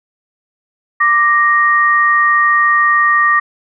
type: tone pair together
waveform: sine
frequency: 1178.3 / 1867 Hz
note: D6 / A#6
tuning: +5 / +2 cents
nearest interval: minor sixth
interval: 797 cents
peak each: -11 dBFS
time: 1-3.4 s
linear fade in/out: 10 ms
effects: none